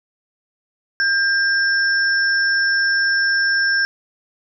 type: tone pair together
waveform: sine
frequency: 1600 / 5382 Hz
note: G6 / E8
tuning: +35 / +35 cents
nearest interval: octave + major sixth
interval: 2100 cents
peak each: -15 / -23 dBFS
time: 1-3.85 s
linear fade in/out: 0 ms
effects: none